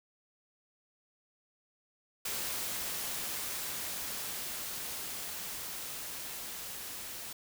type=noise with level ramp; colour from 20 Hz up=white; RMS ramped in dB=-36 to -43 dBFS; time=2.25-7.33 s; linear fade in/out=5 ms; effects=none